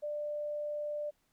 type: tone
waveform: sine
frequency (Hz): 593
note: D5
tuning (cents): +17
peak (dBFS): -34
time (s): 0.02-1.11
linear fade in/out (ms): 20
effects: pink hiss -75 dBFS RMS until 1.32 s